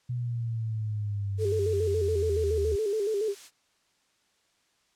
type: exponential sweep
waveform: sine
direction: down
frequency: 123.8 to 76 Hz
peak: -28 dBFS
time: 0.09-2.76 s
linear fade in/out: 10 ms
type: noise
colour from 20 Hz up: blue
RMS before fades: -42 dBFS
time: 1.37-3.51 s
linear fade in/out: 50 ms
type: tone with vibrato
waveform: sine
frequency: 418.3 Hz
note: G#4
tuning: 12 cents sharp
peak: -25 dBFS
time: 1.38-3.35 s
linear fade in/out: 50 ms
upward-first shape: square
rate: 7.1 Hz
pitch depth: 76 cents each way
effects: white hiss -69 dBFS RMS until 4.95 s + low-pass 7000 Hz 12 dB/octave